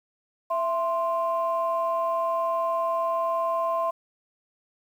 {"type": "tone pair together", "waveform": "sine", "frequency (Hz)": [665.8, 1046.5], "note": ["E5", "C6"], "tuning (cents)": [17, 0], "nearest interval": "minor sixth", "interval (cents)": 783, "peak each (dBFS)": [-25, -25], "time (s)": [0.5, 3.91], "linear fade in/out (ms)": 10, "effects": ["tanh soft clip ceiling -16 dBFS", "9-bit"]}